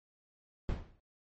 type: noise with exponential decay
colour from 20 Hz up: brown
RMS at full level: -31 dBFS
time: 0.69-1 s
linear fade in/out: 1 ms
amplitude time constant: 67 ms
effects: low-pass 4000 Hz 12 dB/octave + MP3 32 kbps